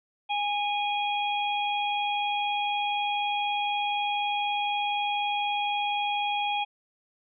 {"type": "harmonic tone", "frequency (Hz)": 823, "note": "G#5", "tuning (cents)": -16, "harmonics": [1, 3, 4], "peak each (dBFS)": [-27, -32, -33], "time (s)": [0.29, 6.65], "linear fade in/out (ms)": 20, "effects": []}